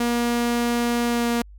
sawtooth tone with pitch glide, 238.1 to 236.3 Hz, A#3 to A#3, +37 to +24 cents, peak -16 dBFS, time 0-1.42 s, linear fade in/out 5 ms, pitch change -13 cents, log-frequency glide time 1.07-1.27 s, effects added 50 Hz sine -41 dBFS peak until 1.58 s

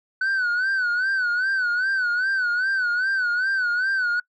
sine tone with vibrato, 1500 Hz, F#6, 23 cents sharp, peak -17 dBFS, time 0.21-4.2 s, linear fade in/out 5 ms, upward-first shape sine, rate 2.5 Hz, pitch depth 97 cents each way, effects noise-tail reverb RT60 0.1 s tail -24 dB re dry + tanh soft clip ceiling -19 dBFS

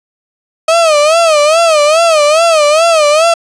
35% pulse tone with vibrato, 630 Hz, D#5, 21 cents sharp, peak -4 dBFS, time 0.68-3.34 s, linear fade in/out 5 ms, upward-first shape sine, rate 2.4 Hz, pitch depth 130 cents each way, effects resampled to 22050 Hz + 7-bit

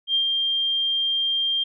sine tone with ADSR envelope, 3190 Hz, G7, 30 cents sharp, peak -17 dBFS, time 0.07-1.64 s, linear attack 74 ms, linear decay 100 ms, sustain -3 dB, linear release 11 ms, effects none

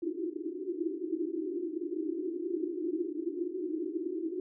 pink band-pass noise, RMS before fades -35 dBFS, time 0.02-4.4 s, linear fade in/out 2 ms, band 310 to 370 Hz, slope 96 dB/octave, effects none

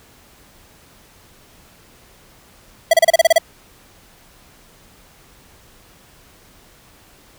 square tone bursts, 659.3 Hz, E5, in tune, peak -8 dBFS, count 9, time 2.91-3.383 s, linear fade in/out 5 ms, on 25 ms, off 31 ms, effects pink hiss -49 dBFS RMS until 7.38 s

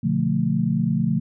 sine chord, B half-diminished seventh, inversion none, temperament just, 123.47 / 148.16 / 177.8 / 222.2 Hz, B2 / D3 / F3 / A3, 0 / +16 / +31 / +17 cents, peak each -27 / -24 / -23 / -23 dBFS, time 0.03-1.2 s, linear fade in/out 10 ms, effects none

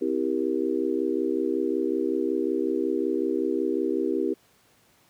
sine chord, C dominant seventh, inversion none, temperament just, 261.6 / 327 / 392.4 / 470.9 Hz, C4 / E4 / G4 / Bb4, 0 / -14 / +2 / +18 cents, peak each -30 / -27 / -27 / -32 dBFS, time 0.01-4.34 s, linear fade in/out 10 ms, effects pink hiss -61 dBFS RMS until 5.09 s + high-pass 100 Hz 12 dB/octave

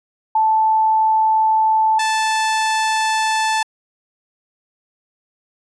sine / sawtooth tone pair in turn, 877 / 877 Hz, A5 / A5, -6 / -6 cents, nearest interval unison, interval 0 cents, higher neither, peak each -12 dBFS, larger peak neither, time 0.35-1.99 / 1.99-3.63 s, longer neither, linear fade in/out 5 ms, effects resampled to 22050 Hz

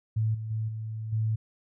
sine tone with level steps, 110 Hz, A2, in tune, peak -23 / -32 / -27 / -32 / -24 dBFS, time 0.16-1.36 s, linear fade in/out 10 ms, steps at 0.34 / 0.5 / 0.68 / 1.12 s, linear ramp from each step 10 ms, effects none

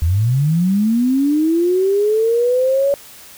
sine linear sweep, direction up, 75.8 to 567 Hz, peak -12 dBFS, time 0.02-2.94 s, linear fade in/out 0 ms, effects white hiss -40 dBFS RMS until 3.37 s

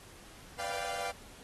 sawtooth chord, G dominant seventh, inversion first, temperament equal with one note detuned, 493.9 / 587.3 / 695.2 / 784 Hz, B4 / D5 / F5 / G5, 0 / 0 / -8 / 0 cents, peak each -39 / -38 / -35 / -37 dBFS, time 0.58-1.12 s, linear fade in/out 20 ms, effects pink hiss -54 dBFS RMS until 1.43 s + AAC 32 kbps

